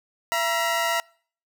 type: tone pair together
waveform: 20% pulse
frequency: 673.2 / 952 Hz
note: E5 / A#5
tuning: +36 / +36 cents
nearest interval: tritone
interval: 600 cents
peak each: -20 dBFS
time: 0.32-1 s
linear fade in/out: 0 ms
effects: noise-tail reverb RT60 0.5 s tail -26 dB re dry